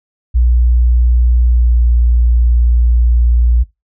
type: tone with pitch glide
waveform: sine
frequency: 60.1 to 59.24 Hz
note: B1 to A#1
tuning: -46 to +29 cents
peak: -7 dBFS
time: 0.34-3.64 s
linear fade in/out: 20 ms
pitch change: -25 cents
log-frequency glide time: 1.44-1.77 s
effects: noise-tail reverb RT60 0.2 s tail -20 dB re dry